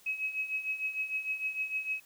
sine tone with tremolo, 2557 Hz, D#7, 47 cents sharp, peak -28 dBFS, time 0.06-2 s, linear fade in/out 5 ms, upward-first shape triangle, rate 6.6 Hz, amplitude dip 80%, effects white hiss -60 dBFS RMS until 2.05 s

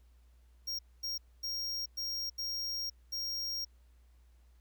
square tone bursts at uneven times, 5580 Hz, F8, 2 cents flat, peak -35 dBFS, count 6, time 0.67-0.79 / 1.03-1.18 / 1.43-1.86 / 1.97-2.3 / 2.38-2.9 / 3.12-3.65 s, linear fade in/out 10 ms, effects added 60 Hz sine -59 dBFS peak until 4.6 s + pink hiss -75 dBFS RMS until 4.6 s

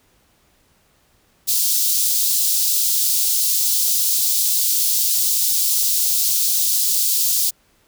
white high-pass noise, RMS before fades -18 dBFS, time 1.47-7.51 s, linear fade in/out 20 ms, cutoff 4000 Hz, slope 24 dB/octave, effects pink hiss -59 dBFS RMS until 7.87 s

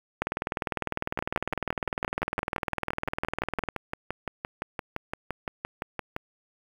two click trains, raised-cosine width 0.5 ms, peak -12 / -15 dBFS, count 70 / 30, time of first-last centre 0.22-3.687 / 1.19-6.164 s, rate 19.9 / 5.83 Hz, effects 7-bit

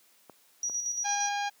clicks, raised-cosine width 1 ms, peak -32 dBFS, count 2, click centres 0.297 / 0.697 s
sine tone with tremolo, 5790 Hz, F#8, 38 cents flat, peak -28 dBFS, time 0.63-1.29 s, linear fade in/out 2 ms, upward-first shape square, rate 8.7 Hz, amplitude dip 45%
harmonic tone, 813 Hz, G#5, 37 cents flat, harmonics 1 / 2 / 3 / 4 / 5 / 6 / 7 / 8, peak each -30 / -36 / -40 / -42 / -44 / -46 / -47 / -48 dBFS, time 1.04-1.5 s, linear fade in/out 20 ms
effects white hiss -63 dBFS RMS until 1.6 s + high-pass 200 Hz 12 dB/octave

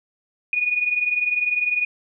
sine tone pair together, 2458 / 2478 Hz, D#7 / D#7, -22 / -8 cents, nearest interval unison, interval 14 cents, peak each -20 / -25 dBFS, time 0.53-1.85 s, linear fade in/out 2 ms, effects none

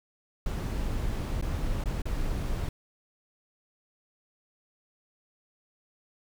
brown noise with dropouts, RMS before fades -30 dBFS, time 0.46-2.69 s, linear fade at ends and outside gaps 2 ms, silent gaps 1.413-1.424 / 1.839-1.857 / 2.019-2.055 s, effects none

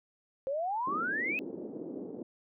sine exponential sweep, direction up, 521 to 2600 Hz, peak -30 dBFS, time 0.47-1.39 s, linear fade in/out 0 ms
pink band-pass noise, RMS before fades -41 dBFS, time 0.87-2.23 s, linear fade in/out 5 ms, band 240 to 440 Hz, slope 24 dB/octave
effects none

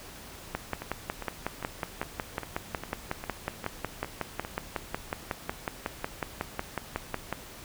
two click trains, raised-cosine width 0.5 ms, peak -21 / -14 dBFS, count 10 / 38, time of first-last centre 0.82-4.449 / 0.55-7.327 s, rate 2.48 / 5.46 Hz, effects pink hiss -46 dBFS RMS until 7.64 s

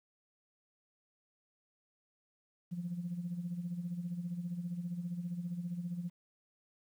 sine tone with tremolo, 174.61 Hz, F3, in tune, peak -33 dBFS, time 2.71-6.1 s, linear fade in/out 20 ms, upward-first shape sine, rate 15 Hz, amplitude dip 65%, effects tanh soft clip ceiling -29 dBFS + 11-bit

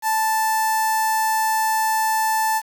sawtooth tone with notch filter, 880 Hz, A5, in tune, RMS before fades -20 dBFS, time 0.02-2.62 s, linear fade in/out 50 ms, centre 3200 Hz, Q 0.7, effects 7-bit

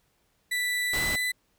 35% pulse tone with pitch glide, 1975.5 to 1996.1 Hz, B6 to B6, 0 to +18 cents, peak -24 dBFS, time 0.51-1.32 s, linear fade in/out 10 ms, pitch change +18 cents, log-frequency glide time 0.94-1 s
pink noise, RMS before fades -33 dBFS, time 0.93-1.16 s, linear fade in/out 5 ms
effects pink hiss -70 dBFS RMS until 1.58 s

